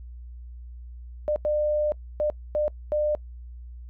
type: tone bursts at uneven times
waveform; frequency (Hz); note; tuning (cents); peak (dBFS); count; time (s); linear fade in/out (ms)
sine; 600; D5; +37; -21; 5; 1.28-1.36 / 1.45-1.92 / 2.2-2.3 / 2.55-2.68 / 2.92-3.15; 0
effects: noise-tail reverb RT60 0.1 s tail -24 dB re dry + added 60 Hz sine -38 dBFS peak until 3.89 s